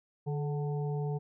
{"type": "harmonic tone with a mistuned harmonic", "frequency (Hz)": 148.1, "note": "D3", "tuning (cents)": 15, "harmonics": [1, 3, 5, 6], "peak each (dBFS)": [-31, -38, -45, -49], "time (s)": [0.26, 1.19], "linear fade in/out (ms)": 20, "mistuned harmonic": 3, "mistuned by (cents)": -53, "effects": []}